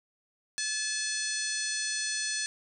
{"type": "harmonic tone", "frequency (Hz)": 863, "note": "A5", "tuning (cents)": -34, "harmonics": [2, 3, 4, 5, 6, 7, 8, 9, 10], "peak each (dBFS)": [-36, -42, -42, -36, -41, -36, -43, -47, -37], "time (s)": [0.58, 2.46], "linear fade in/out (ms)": 0, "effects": []}